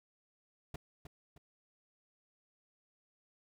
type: noise with echo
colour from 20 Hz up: brown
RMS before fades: -39 dBFS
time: 0.74-0.76 s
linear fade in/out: 5 ms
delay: 310 ms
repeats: 2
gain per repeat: -8 dB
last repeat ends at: 1.38 s
effects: none